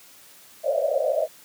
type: band-pass noise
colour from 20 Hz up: pink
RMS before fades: -23 dBFS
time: 0.63-1.28 s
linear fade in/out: 50 ms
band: 520 to 660 Hz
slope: 96 dB/octave
effects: white hiss -50 dBFS RMS until 1.44 s + high-pass 100 Hz 12 dB/octave